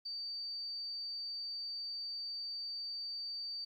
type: tone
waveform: sine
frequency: 4614 Hz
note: D8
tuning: 31 cents flat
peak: -39 dBFS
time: 0.05-3.65 s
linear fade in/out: 10 ms
effects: 12-bit